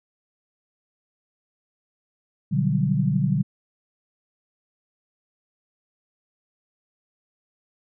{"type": "chord", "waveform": "sine", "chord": "G major seventh", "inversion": "first", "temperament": "just", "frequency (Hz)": [122.5, 147, 183.75, 196], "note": ["B2", "D3", "F#3", "G3"], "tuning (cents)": [-14, 2, -12, 0], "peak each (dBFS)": [-26, -22, -25, -26], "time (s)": [2.51, 3.43], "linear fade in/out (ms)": 20, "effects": []}